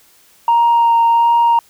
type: tone with vibrato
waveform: sine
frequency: 932.3 Hz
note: A#5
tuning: in tune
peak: -7 dBFS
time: 0.48-1.59 s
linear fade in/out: 2 ms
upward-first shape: sine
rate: 1.4 Hz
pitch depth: 11 cents each way
effects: tanh soft clip ceiling -6 dBFS + white hiss -50 dBFS RMS until 1.69 s